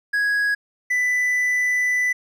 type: tone pair in turn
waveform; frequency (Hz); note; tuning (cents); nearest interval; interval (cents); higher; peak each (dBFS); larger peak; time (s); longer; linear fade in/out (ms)
triangle; 1661.2 / 1989.8; G#6 / B6; 0 / +12; minor third; 312; second; -16; neither; 0.13-0.55 / 0.9-2.13; second; 10
effects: none